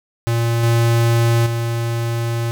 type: tone with level steps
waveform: square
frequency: 116.54 Hz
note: A#2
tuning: in tune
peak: -16 / -13 / -19 dBFS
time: 0.27-2.51 s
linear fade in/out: 0 ms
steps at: 0.63 / 1.46 s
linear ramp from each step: 5 ms
effects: none